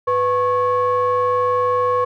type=ring-modulated tone; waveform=triangle; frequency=299.2 Hz; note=D4; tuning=32 cents sharp; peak=-10 dBFS; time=0.07-2.05 s; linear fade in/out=10 ms; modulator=796 Hz; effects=none